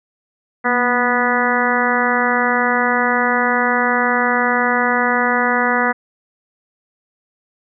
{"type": "harmonic tone with a mistuned harmonic", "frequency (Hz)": 245.5, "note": "B3", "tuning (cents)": -10, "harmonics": [1, 2, 3, 4, 5, 6, 7, 8], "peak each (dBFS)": [-22, -22, -22, -22, -22, -22, -22, -22], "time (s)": [0.64, 5.93], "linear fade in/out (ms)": 20, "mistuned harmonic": 1, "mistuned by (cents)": -46, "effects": []}